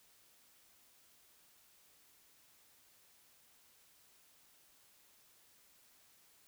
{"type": "silence", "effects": ["white hiss -67 dBFS RMS until 6.47 s"]}